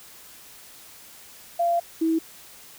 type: tone pair in turn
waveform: sine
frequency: 687 / 324.2 Hz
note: F5 / E4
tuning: -29 / -29 cents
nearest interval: octave + minor second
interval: 1300 cents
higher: first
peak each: -19 dBFS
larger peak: neither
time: 1.59-1.8 / 2.01-2.19 s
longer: first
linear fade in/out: 10 ms
effects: white hiss -47 dBFS RMS until 2.78 s